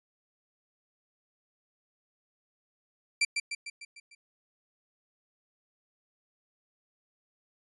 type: tone with echo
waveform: sawtooth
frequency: 2349 Hz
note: D7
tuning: in tune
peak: -19 dBFS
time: 3.21-3.25 s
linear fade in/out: 5 ms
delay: 150 ms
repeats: 6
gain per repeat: -5 dB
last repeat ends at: 4.15 s
effects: resampled to 24000 Hz